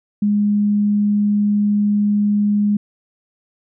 sine tone, 206.5 Hz, G#3, 10 cents flat, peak -13 dBFS, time 0.22-2.77 s, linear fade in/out 5 ms, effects none

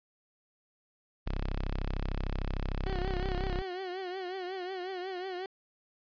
sawtooth tone, 33.29 Hz, C1, 31 cents sharp, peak -27 dBFS, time 1.26-3.62 s, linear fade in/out 10 ms
30% pulse tone with vibrato, 370 Hz, F#4, in tune, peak -33 dBFS, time 2.86-5.46 s, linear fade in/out 2 ms, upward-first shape triangle, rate 5.5 Hz, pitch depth 92 cents each way
effects resampled to 11025 Hz + 11-bit

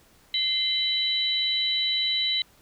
sine tone cluster, 2078 / 3063 / 3941 Hz, C7 / G7 / B7, -12 / -41 / -4 cents, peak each -32 / -28 / -24 dBFS, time 0.34-2.42 s, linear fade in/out 2 ms, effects pink hiss -58 dBFS RMS until 2.61 s

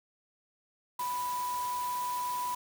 sine tone in noise, 987.8 Hz, B5, in tune, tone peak -31 dBFS, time 0.99-2.55 s, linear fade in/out 5 ms, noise white, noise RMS -43 dBFS, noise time 0.99-2.55 s, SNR +9 dB, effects none

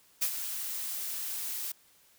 blue noise with ADSR envelope, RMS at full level -27 dBFS, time 0.21-1.72 s, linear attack 14 ms, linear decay 77 ms, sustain -9 dB, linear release 4 ms, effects white hiss -63 dBFS RMS until 2.18 s

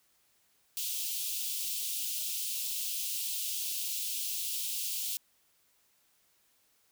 white high-pass noise, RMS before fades -35 dBFS, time 0.77-5.17 s, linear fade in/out 0 ms, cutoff 2700 Hz, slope 48 dB/octave, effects white hiss -70 dBFS RMS until 6.91 s

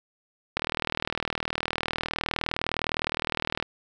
click train, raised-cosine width 0.3 ms, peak -10 dBFS, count 122, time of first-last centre 0.57-3.626 s, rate 39.6 Hz, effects none

